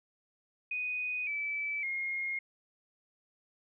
sine tone with pitch steps, 2489 / 2309 / 2142 Hz, D#7 / D7 / C7, 0 / -30 / +40 cents, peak -32 dBFS, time 0.71-2.39 s, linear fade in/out 5 ms, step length 560 ms, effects none

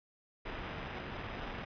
pink noise with sample-and-hold, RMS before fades -42 dBFS, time 0.45-1.65 s, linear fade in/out 10 ms, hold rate 4410 Hz, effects resampled to 11025 Hz

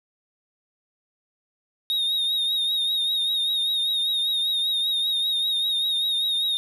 triangle tone with vibrato, 3729 Hz, A#7, in tune, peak -20 dBFS, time 1.9-6.57 s, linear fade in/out 0 ms, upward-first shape triangle, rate 5.1 Hz, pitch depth 58 cents each way, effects none

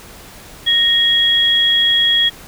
sine tone pair together, 1861 / 3309 Hz, A#6 / G#7, -3 / -7 cents, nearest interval minor seventh, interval 996 cents, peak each -19 / -11 dBFS, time 0.66-2.3 s, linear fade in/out 20 ms, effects pink hiss -38 dBFS RMS until 2.47 s

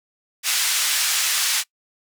white band-pass noise, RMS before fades -21 dBFS, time 0.43-1.64 s, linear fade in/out 50 ms, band 1500 to 8500 Hz, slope 12 dB/octave, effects noise-tail reverb RT60 0.1 s tail -23 dB re dry

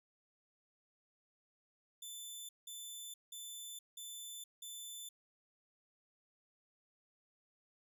15% pulse tone bursts, 3520 Hz, A7, in tune, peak -39 dBFS, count 5, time 2.02-5.09 s, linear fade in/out 5 ms, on 470 ms, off 180 ms, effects none

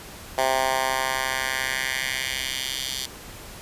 10% pulse tone with high-pass filter sweep, 131.7 Hz, C3, 12 cents sharp, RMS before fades -26 dBFS, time 0.38-3.06 s, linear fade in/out 2 ms, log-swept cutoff 700 to 3900 Hz, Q 1.7, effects pink hiss -41 dBFS RMS until 3.61 s + resampled to 32000 Hz

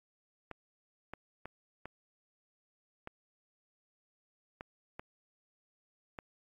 clicks, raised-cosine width 0.5 ms, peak -27 dBFS, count 8, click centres 0.513 / 1.136 / 1.456 / 1.856 / 3.074 / 4.609 / 4.995 / 6.188 s, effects AAC 48 kbps

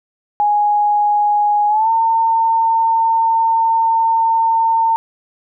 sine tone with pitch glide, 830.6 to 905.8 Hz, G#5 to A#5, 0 to -50 cents, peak -11 dBFS, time 0.4-4.96 s, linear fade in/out 0 ms, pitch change +150 cents, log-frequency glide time 1.68-1.9 s, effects none

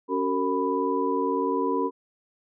sine tone cluster, 278.9 / 377.4 / 457.8 / 991 Hz, C#4 / F#4 / A#4 / B5, +11 / +34 / -31 / +6 cents, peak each -28 dBFS, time 0.08-1.91 s, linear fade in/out 50 ms, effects none

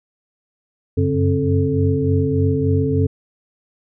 sine tone cluster, 93.3 / 96.7 / 142.1 / 268 / 436.9 Hz, F#2 / G2 / C#3 / C4 / A4, +15 / -23 / +43 / +42 / -12 cents, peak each -21 dBFS, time 0.97-3.07 s, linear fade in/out 10 ms, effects none

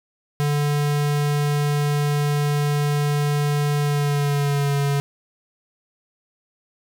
square tone with pitch glide, 146.1 to 141.53 Hz, D3 to C#3, -9 to +36 cents, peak -19 dBFS, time 0.4-5 s, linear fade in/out 0 ms, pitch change -55 cents, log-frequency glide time 3.8-4.75 s, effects none

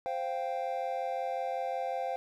triangle chord, C suspended fourth, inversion none, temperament equal, 523.3 / 698.5 / 784 Hz, C5 / F5 / G5, 0 / 0 / 0 cents, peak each -34 dBFS, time 0.06-2.16 s, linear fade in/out 0 ms, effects none

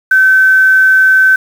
sine tone with quantisation, 1534 Hz, G6, 38 cents flat, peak -4 dBFS, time 0.11-1.36 s, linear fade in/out 5 ms, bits 5, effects none

